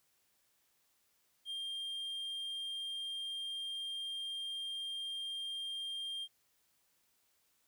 triangle tone, 3198 Hz, G7, 34 cents sharp, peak -37 dBFS, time 1.45-6.28 s, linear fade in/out 50 ms, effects white hiss -75 dBFS RMS until 7.67 s

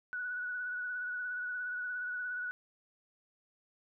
sine tone with vibrato, 1475 Hz, F#6, 6 cents flat, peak -35 dBFS, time 0.13-2.51 s, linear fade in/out 0 ms, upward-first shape triangle, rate 17 Hz, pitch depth 33 cents each way, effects none

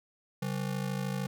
square ring-modulated tone, 163.5 Hz, E3, 14 cents flat, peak -29 dBFS, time 0.42-1.27 s, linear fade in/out 2 ms, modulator 26.6 Hz, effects none

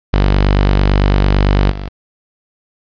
sawtooth tone with level steps, 48.94 Hz, G1, 2 cents flat, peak -5 / -18 dBFS, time 0.13-1.89 s, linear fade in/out 10 ms, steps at 1.7 s, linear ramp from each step 20 ms, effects resampled to 11025 Hz + 7-bit

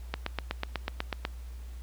click train, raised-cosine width 0.3 ms, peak -14 dBFS, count 10, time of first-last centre 0.14-1.251 s, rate 8.1 Hz, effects added 60 Hz sine -39 dBFS peak until 1.82 s + pink hiss -58 dBFS RMS until 1.82 s

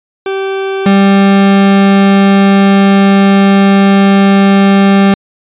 40% pulse tone pair in turn, 387.6 / 196.85 Hz, G4 / G3, -20 / +8 cents, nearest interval octave, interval 1172 cents, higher first, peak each -12 / -3 dBFS, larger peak second, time 0.26-0.86 / 0.86-5.14 s, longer second, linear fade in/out 2 ms, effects resampled to 8000 Hz

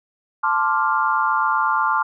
sine chord, D minor seventh, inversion second, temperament equal, 880 / 1046.5 / 1174.7 / 1396.9 Hz, A5 / C6 / D6 / F6, 0 / 0 / 0 / 0 cents, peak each -22 dBFS, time 0.43-2.03 s, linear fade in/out 10 ms, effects none

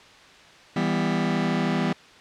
sawtooth chord, E minor, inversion none, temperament just, 164.81 / 197.78 / 247.2 Hz, E3 / G3 / B3, 0 / +16 / +2 cents, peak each -22 dBFS, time 0.76-1.93 s, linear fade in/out 5 ms, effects white hiss -49 dBFS RMS until 2.2 s + low-pass 4000 Hz 12 dB/octave

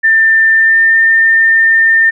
sine tone with pitch glide, 1790 to 1806.6 Hz, A6 to A6, +29 to +45 cents, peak -5 dBFS, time 0.03-2.11 s, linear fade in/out 20 ms, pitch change +16 cents, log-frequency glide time 0.53-0.97 s, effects none

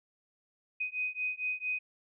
sine beating tone pair, 2500 / 2504.4 Hz, D#7 / D#7, +8 / +11 cents, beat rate 4.4 Hz, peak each -35 / -35 dBFS, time 0.8-1.79 s, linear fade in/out 10 ms, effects none

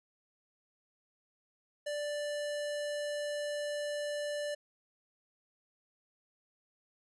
square tone, 587.3 Hz, D5, in tune, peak -35 dBFS, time 1.86-4.55 s, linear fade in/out 10 ms, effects resampled to 24000 Hz

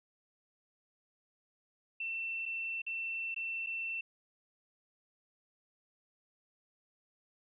sine tone with dropouts, 2688 Hz, E7, 33 cents sharp, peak -35 dBFS, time 2-4.01 s, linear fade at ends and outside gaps 5 ms, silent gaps 2.456-2.46 / 2.819-2.865 / 3.345-3.362 / 3.663-3.669 s, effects none

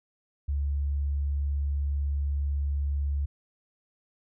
sine tone, 71 Hz, C#2, 42 cents sharp, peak -25 dBFS, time 0.48-3.26 s, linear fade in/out 10 ms, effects none

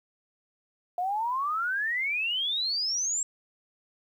sine exponential sweep, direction up, 698 to 7620 Hz, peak -26 dBFS, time 0.98-3.23 s, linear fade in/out 2 ms, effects 10-bit

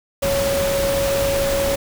sine tone in noise, 554.4 Hz, C#5, in tune, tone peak -18 dBFS, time 0.22-1.76 s, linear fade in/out 10 ms, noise pink, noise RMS -24 dBFS, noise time 0.22-1.76 s, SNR +3 dB, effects none

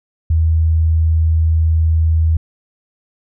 sine tone, 80.5 Hz, E2, 41 cents flat, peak -10 dBFS, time 0.3-2.37 s, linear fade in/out 5 ms, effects none

